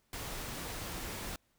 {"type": "noise", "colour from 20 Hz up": "pink", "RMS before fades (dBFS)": -41, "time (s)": [0.13, 1.36], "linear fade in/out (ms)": 2, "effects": ["pink hiss -74 dBFS RMS until 1.58 s"]}